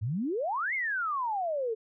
sine exponential two-way sweep, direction up then down, 96.8 to 2200 to 428.4 Hz, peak -28 dBFS, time 0.01-1.75 s, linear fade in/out 20 ms, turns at 0.74 s, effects none

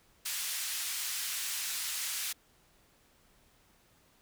white band-pass noise, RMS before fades -36 dBFS, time 0.25-2.33 s, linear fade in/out 10 ms, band 1700 to 12000 Hz, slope 12 dB/octave, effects pink hiss -66 dBFS RMS until 4.21 s

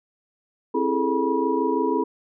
sine tone cluster, 266.3 / 332.1 / 411.6 / 437.8 / 969 Hz, C4 / E4 / G#4 / A4 / B5, +31 / +13 / -16 / -9 / -33 cents, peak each -26 dBFS, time 0.74-2.04 s, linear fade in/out 10 ms, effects none

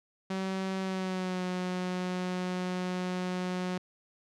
sawtooth tone with pitch glide, 190.3 to 182.13 Hz, F#3 to F#3, +49 to -27 cents, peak -27 dBFS, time 0.3-3.78 s, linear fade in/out 5 ms, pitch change -76 cents, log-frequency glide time 0.81-1.44 s, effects low-pass 6000 Hz 12 dB/octave

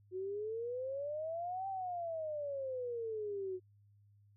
sine exponential two-way sweep, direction up then down, 363.6 to 784 to 363.6 Hz, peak -37 dBFS, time 0.11-3.6 s, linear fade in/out 50 ms, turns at 1.68 s, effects added 102 Hz sine -63 dBFS peak until 4.36 s

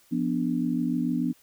sine chord, B diminished, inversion second, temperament equal, 174.61 / 246.9 / 293.7 Hz, F3 / B3 / D4, 0 / 0 / 0 cents, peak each -30 / -26 / -29 dBFS, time 0.11-1.33 s, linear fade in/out 20 ms, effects white hiss -60 dBFS RMS until 1.42 s

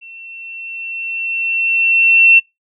sine tone with level ramp, 2703 Hz, E7, 43 cents sharp, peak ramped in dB -34 to -4 dBFS, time 0.01-2.4 s, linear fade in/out 20 ms, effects noise-tail reverb RT60 0.2 s tail -24 dB re dry

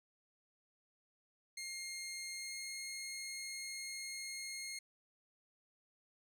15% pulse tone with pitch glide, 2129 to 2144 Hz, C7 to C7, +30 to +42 cents, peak -36 dBFS, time 1.57-4.79 s, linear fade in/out 5 ms, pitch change +12 cents, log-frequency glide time 2.33-2.72 s, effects none

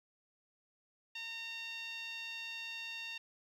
10% pulse tone with band-pass filter, 915 Hz, A#5, 32 cents flat, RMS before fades -44 dBFS, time 1.15-3.18 s, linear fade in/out 5 ms, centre 2900 Hz, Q 2.3, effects 13-bit

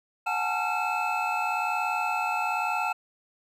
triangle tone cluster, 732 / 829 / 890 / 1368 / 2610 Hz, F#5 / G#5 / A5 / F6 / E7, -19 / -3 / +20 / -36 / -18 cents, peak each -30 dBFS, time 0.26-2.93 s, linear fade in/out 10 ms, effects none

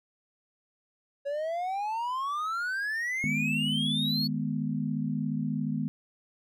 triangle exponential sweep, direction up, 554.4 to 4452 Hz, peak -27 dBFS, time 1.25-4.28 s, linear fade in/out 20 ms
sine chord, G# minor, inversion second, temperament equal with one note detuned, 155.56 / 209.9 / 246.9 Hz, D#3 / G#3 / B3, 0 / +19 / 0 cents, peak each -32 dBFS, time 3.24-5.88 s, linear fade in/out 0 ms
effects none

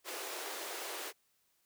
pink high-pass noise, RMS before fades -42 dBFS, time 0.04-1.13 s, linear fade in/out 50 ms, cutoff 340 Hz, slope 48 dB/octave, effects white hiss -75 dBFS RMS until 1.65 s

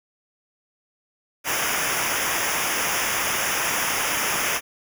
pink noise with comb filter, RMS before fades -24 dBFS, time 1.44-4.61 s, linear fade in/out 50 ms, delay 0.24 ms, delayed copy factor -0.95, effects none

